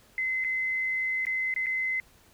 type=tone with dropouts; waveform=sine; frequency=2051 Hz; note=C7; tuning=35 cents flat; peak=-26 dBFS; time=0.18-2 s; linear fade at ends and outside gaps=1 ms; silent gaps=0.441-0.446 / 1.252-1.268 / 1.54-1.562 / 1.661-1.667 s; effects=pink hiss -59 dBFS RMS until 2.33 s